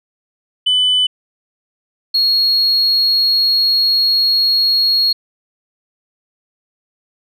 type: tone pair in turn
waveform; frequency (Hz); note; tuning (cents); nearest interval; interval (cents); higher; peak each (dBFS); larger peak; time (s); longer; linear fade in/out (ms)
sine; 3000 / 4304; F#7 / C8; +23 / +48; tritone; 625; second; -9; neither; 0.66-1.07 / 2.14-5.13; second; 10
effects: tanh soft clip ceiling -8 dBFS